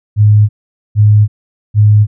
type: tone bursts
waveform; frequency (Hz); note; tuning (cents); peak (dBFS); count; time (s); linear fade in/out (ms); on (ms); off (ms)
sine; 105.3; G#2; +24; -3; 3; 0.16-2.07; 50; 330; 460
effects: none